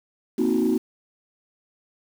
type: chord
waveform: sine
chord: C half-diminished seventh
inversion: third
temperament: equal with one note detuned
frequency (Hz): 233.1 / 261.6 / 316.6 / 370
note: Bb3 / C4 / Eb4 / Gb4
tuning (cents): 0 / 0 / +30 / 0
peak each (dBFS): -23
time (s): 0.38-0.78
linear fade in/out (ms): 10
effects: tanh soft clip ceiling -13 dBFS + 7-bit